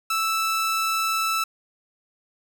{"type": "tone", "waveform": "sawtooth", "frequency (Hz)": 1318.5, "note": "E6", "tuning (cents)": 0, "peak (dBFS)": -18, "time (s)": [0.1, 1.44], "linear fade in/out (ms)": 5, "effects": []}